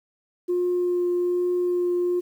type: tone with vibrato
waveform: sine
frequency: 355.3 Hz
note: F4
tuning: 30 cents sharp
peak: -19 dBFS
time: 0.48-2.21 s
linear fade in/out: 20 ms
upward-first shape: triangle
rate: 1.2 Hz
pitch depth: 10 cents each way
effects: tanh soft clip ceiling -17 dBFS + 9-bit